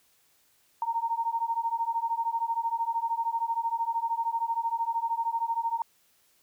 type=beating tone pair; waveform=sine; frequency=914 / 927 Hz; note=A#5 / A#5; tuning=-34 / -10 cents; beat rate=13 Hz; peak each=-30 / -29 dBFS; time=0.82-5.82 s; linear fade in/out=2 ms; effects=white hiss -66 dBFS RMS until 6.42 s